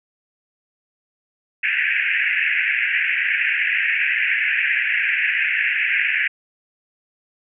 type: band-pass noise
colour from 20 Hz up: pink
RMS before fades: -20 dBFS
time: 1.63-6.28 s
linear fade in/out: 10 ms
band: 1600 to 2700 Hz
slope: 96 dB/octave
effects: none